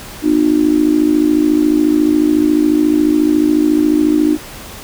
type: tone with amplitude modulation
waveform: sine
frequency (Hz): 303.8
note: D#4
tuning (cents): -41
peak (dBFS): -5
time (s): 0.22-4.38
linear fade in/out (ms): 50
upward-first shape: sine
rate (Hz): 54.1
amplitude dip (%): 85
effects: pink hiss -32 dBFS RMS until 4.83 s